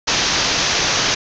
white low-pass noise, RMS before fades -18 dBFS, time 0.07-1.15 s, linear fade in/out 10 ms, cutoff 6500 Hz, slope 96 dB/octave, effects none

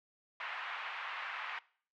pink band-pass noise, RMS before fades -42 dBFS, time 0.4-1.59 s, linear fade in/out 2 ms, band 950 to 2700 Hz, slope 24 dB/octave, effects noise-tail reverb RT60 0.5 s tail -21 dB re dry

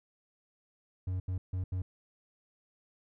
triangle tone bursts at uneven times, 92.3 Hz, F#2, 4 cents flat, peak -29 dBFS, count 4, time 1.07-1.2 / 1.28-1.38 / 1.53-1.64 / 1.72-1.82 s, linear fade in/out 5 ms, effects none

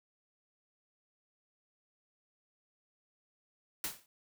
white noise with exponential decay, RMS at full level -33 dBFS, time 3.84-4.06 s, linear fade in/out 1 ms, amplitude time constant 47 ms, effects none

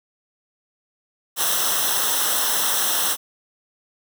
white noise with comb filter, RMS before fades -21 dBFS, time 1.36-3.17 s, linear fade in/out 50 ms, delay 0.43 ms, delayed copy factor -0.8, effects none

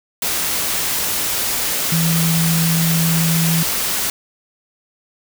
sine tone in noise, 164.81 Hz, E3, in tune, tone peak -15 dBFS, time 1.92-3.63 s, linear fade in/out 2 ms, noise white, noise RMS -20 dBFS, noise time 0.22-4.1 s, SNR +2 dB, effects none

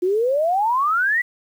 sine exponential sweep, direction up, 349.2 to 1998 Hz, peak -16 dBFS, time 0.02-1.22 s, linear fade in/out 10 ms, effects 8-bit

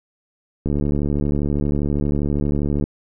click train, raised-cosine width 3 ms, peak -9 dBFS, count 159, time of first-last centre 0.66-2.839 s, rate 72.5 Hz, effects none

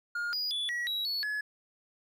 triangle tone with pitch steps, 1420 / 4904 / 3443 / 1922 / 3877 / 4410 / 1700 Hz, F6 / D#8 / A7 / B6 / B7 / C#8 / G#6, +28 / -26 / -38 / -48 / -33 / -10 / +40 cents, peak -29 dBFS, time 0.15-1.41 s, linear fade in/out 5 ms, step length 180 ms, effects none

